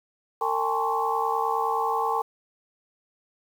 sine tone cluster, 453.5 / 804 / 874 / 1051 / 1120 Hz, A#4 / G5 / A5 / C6 / C#6, -48 / +44 / -12 / +7 / +18 cents, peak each -30 / -28 / -29 / -29 / -30 dBFS, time 0.41-2.22 s, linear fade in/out 5 ms, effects 8-bit

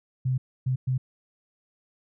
sine tone bursts at uneven times, 128.9 Hz, C3, 26 cents flat, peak -22 dBFS, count 3, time 0.25-0.38 / 0.66-0.76 / 0.87-0.98 s, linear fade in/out 10 ms, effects none

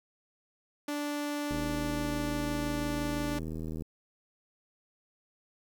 sawtooth tone, 292.5 Hz, D4, 7 cents flat, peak -28 dBFS, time 0.88-3.39 s, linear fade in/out 5 ms
click train, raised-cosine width 3 ms, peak -26 dBFS, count 185, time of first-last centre 1.51-3.822 s, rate 79.6 Hz
effects 9-bit

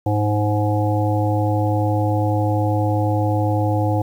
harmonic tone with a mistuned harmonic, 104.7 Hz, G#2, 15 cents sharp, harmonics 1 / 3 / 5 / 7 / 8, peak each -18 / -23 / -25 / -26 / -27 dBFS, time 0.06-4.02 s, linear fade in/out 5 ms, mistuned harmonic 8, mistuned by +15 cents, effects 8-bit

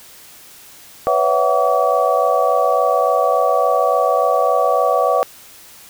sine tone cluster, 498.5 / 562 / 661 / 748 / 1142 Hz, B4 / C#5 / E5 / F#5 / D6, +16 / +24 / +5 / +19 / -49 cents, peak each -19 dBFS, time 1.07-5.23 s, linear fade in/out 0 ms, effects white hiss -42 dBFS RMS until 5.89 s

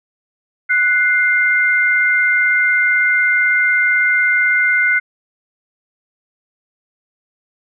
sine tone pair together, 1480 / 2098 Hz, F#6 / C7, 0 / +4 cents, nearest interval tritone, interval 604 cents, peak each -14 dBFS, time 0.69-5 s, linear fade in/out 20 ms, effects none

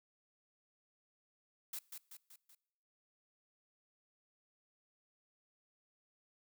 blue noise with echo, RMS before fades -43 dBFS, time 1.73-1.79 s, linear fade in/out 5 ms, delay 190 ms, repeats 4, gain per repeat -5 dB, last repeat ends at 2.55 s, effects noise-tail reverb RT60 0.9 s tail -23 dB re dry

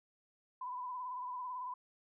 sine tone with vibrato, 1000 Hz, B5, 21 cents sharp, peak -39 dBFS, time 0.61-1.74 s, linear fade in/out 5 ms, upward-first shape sine, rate 18 Hz, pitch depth 42 cents each way, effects none

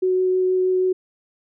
sine tone with vibrato, 370.3 Hz, F#4, 1 cent sharp, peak -16 dBFS, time 0.02-0.93 s, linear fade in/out 10 ms, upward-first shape triangle, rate 6.3 Hz, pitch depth 8 cents each way, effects none

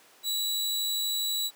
sawtooth tone with amplitude modulation, 3921 Hz, B7, 13 cents flat, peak -23 dBFS, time 0.23-1.51 s, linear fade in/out 50 ms, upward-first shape sine, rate 92.3 Hz, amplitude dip 25%, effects pink hiss -56 dBFS RMS until 1.55 s + high-pass 400 Hz 12 dB/octave

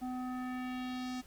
square tone with low-pass filter sweep, 252.8 Hz, B3, 41 cents sharp, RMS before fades -39 dBFS, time 0.01-1.22 s, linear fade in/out 20 ms, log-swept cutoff 800 to 6500 Hz, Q 1.6, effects added 50 Hz sine -64 dBFS peak until 1.26 s + pink hiss -60 dBFS RMS until 1.26 s

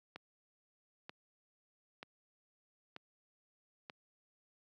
click train, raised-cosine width 0.3 ms, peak -30 dBFS, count 5, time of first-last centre 0.16-3.898 s, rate 1.07 Hz, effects high-pass 150 Hz 12 dB/octave

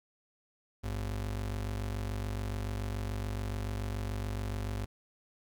square ring-modulated tone, 78 Hz, D#2, 5 cents sharp, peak -31 dBFS, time 0.83-4.86 s, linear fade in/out 20 ms, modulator 23.5 Hz, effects 11-bit

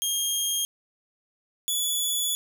15% pulse tone pair in turn, 3231 / 3423 Hz, G#7 / A7, -48 / -48 cents, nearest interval minor second, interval 100 cents, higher second, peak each -17 dBFS, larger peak neither, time 0.02-0.65 / 1.68-2.35 s, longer second, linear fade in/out 0 ms, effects none

